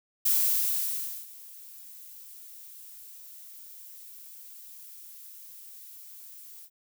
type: noise with ADSR envelope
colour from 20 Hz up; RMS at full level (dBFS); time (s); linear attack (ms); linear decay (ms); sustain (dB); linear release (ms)
violet; -23; 0.25-6.7; 11; 1000; -24; 65
effects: none